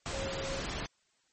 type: tone in noise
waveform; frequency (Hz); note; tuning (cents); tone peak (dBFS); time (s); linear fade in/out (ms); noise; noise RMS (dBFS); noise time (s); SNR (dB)
sine; 542; C#5; -39; -38; 0.13-0.6; 0; pink; -37; 0.06-0.86; -4
effects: white hiss -72 dBFS RMS until 1.32 s + MP3 32 kbps

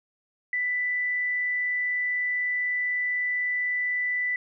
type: tone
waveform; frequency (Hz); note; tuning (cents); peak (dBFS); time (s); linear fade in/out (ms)
sine; 1984; B6; +7; -24; 0.53-4.36; 2
effects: none

